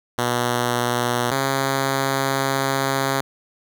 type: tone pair in turn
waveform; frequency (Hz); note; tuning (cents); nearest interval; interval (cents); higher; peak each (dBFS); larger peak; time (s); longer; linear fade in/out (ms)
5% pulse; 121.4 / 135.76; B2 / C#3; -29 / -36; major second; 193; second; -8; neither; 0.18-1.31 / 1.31-3.21; second; 5
effects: none